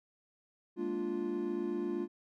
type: chord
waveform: triangle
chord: Bb dominant seventh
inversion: third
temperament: equal with one note detuned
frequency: 207.7 / 235.8 / 293.7 / 349.2 Hz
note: Ab3 / Bb3 / D4 / F4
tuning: 0 / +20 / 0 / 0 cents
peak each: -39 / -39 / -38 / -33 dBFS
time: 0.76-2.08 s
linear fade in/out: 50 ms
effects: none